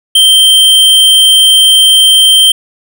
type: tone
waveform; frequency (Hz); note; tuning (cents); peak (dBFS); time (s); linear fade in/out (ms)
square; 3136; G7; 0; -3; 0.15-2.52; 5
effects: none